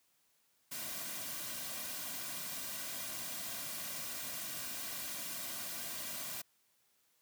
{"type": "noise with comb filter", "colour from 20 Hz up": "white", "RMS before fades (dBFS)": -42, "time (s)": [0.71, 6.42], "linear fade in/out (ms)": 10, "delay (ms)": 2.3, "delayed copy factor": -0.6, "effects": ["white hiss -74 dBFS RMS until 7.21 s", "high-pass 80 Hz 12 dB/octave"]}